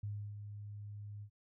sine tone with ADSR envelope, 103.3 Hz, G#2, 9 cents flat, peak -37 dBFS, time 0.03-1.3 s, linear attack 6 ms, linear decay 310 ms, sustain -7 dB, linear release 75 ms, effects none

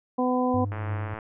harmonic tone, 251.5 Hz, B3, 32 cents sharp, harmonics 1 / 2 / 3 / 4, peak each -24 / -27 / -29 / -30 dBFS, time 0.18-0.65 s, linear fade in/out 10 ms
triangle tone with tremolo, 100.1 Hz, G2, 37 cents sharp, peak -24 dBFS, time 0.54-1.14 s, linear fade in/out 0 ms, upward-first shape triangle, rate 3.2 Hz, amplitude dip 50%
click train, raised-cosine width 0.5 ms, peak -20 dBFS, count 52, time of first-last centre 0.72-1.188 s, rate 109 Hz
effects low-pass 2000 Hz 12 dB/octave

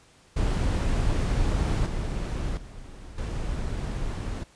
brown noise with level steps, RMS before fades -24 / -29 / -42 / -30 dBFS, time 0.36-4.44 s, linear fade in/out 10 ms, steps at 1.86 / 2.57 / 3.18 s, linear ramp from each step 2 ms, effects pink hiss -57 dBFS RMS until 4.55 s + resampled to 22050 Hz

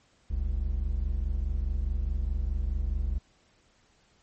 triangle tone pair together, 44.53 / 69.3 Hz, F1 / C#2, +34 / 0 cents, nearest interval minor sixth, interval 766 cents, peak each -27 dBFS, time 0.3-3.19 s, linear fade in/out 10 ms, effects pink hiss -65 dBFS RMS until 4.22 s + MP3 32 kbps

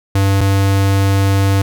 square tone pair in turn, 98 / 98 Hz, G2 / G2, 0 / 0 cents, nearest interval unison, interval 0 cents, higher neither, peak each -11 dBFS, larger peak neither, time 0.15-0.41 / 0.41-1.62 s, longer second, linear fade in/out 5 ms, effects none

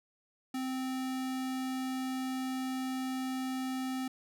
square tone, 260 Hz, C4, 11 cents flat, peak -34 dBFS, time 0.54-4.08 s, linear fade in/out 5 ms, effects none

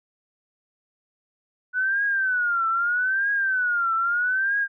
sine tone with vibrato, 1480 Hz, F#6, in tune, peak -20 dBFS, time 1.73-4.68 s, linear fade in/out 50 ms, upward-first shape triangle, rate 0.79 Hz, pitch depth 190 cents each way, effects none

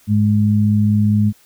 sine tone pair together, 104.9 / 209.6 Hz, G#2 / G#3, +18 / +16 cents, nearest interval octave, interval 1198 cents, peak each -14 dBFS, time 0.07-1.33 s, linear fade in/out 50 ms, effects white hiss -52 dBFS RMS until 1.45 s

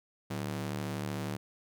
sawtooth ring-modulated tone, 148.9 Hz, D3, 24 cents sharp, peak -27 dBFS, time 0.3-1.37 s, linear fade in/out 10 ms, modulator 36.4 Hz, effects none

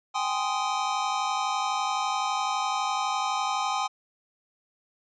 square chord, Ab major seventh, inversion third, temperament just, 778.7 / 830.6 / 1038.3 / 1245.9 Hz, G5 / Ab5 / C6 / Eb6, -12 / 0 / -14 / +2 cents, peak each -32 dBFS, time 0.14-3.88 s, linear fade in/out 20 ms, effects resampled to 16000 Hz

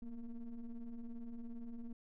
triangle ring-modulated tone, 113.3 Hz, A#2, 49 cents flat, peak -38 dBFS, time 0.02-1.93 s, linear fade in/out 5 ms, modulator 122 Hz, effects none

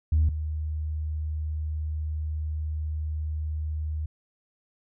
sine tone pair in turn, 77.6 / 77.06 Hz, D#2 / D#2, -4 / -16 cents, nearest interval unison, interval 12 cents, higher first, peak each -17 / -27 dBFS, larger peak first, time 0.12-0.29 / 0.29-4.06 s, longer second, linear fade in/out 5 ms, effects tanh soft clip ceiling -15 dBFS

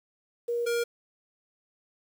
sine / square tone pair in turn, 473.9 / 471.5 Hz, A#4 / A#4, +28 / +20 cents, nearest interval unison, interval 8 cents, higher first, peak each -26 dBFS, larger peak neither, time 0.48-0.66 / 0.66-0.84 s, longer neither, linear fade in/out 10 ms, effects 9-bit

